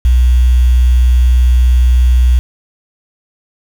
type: tone with quantisation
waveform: sine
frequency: 61.74 Hz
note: B1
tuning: in tune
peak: -5 dBFS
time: 0.05-2.39 s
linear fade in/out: 0 ms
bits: 5
effects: none